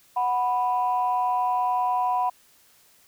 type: tone pair together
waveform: sine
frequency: 738.3 / 987.8 Hz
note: F#5 / B5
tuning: -4 / 0 cents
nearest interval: perfect fourth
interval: 504 cents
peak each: -23 dBFS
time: 0.16-2.3 s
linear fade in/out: 10 ms
effects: tanh soft clip ceiling -14 dBFS + white hiss -58 dBFS RMS until 3.07 s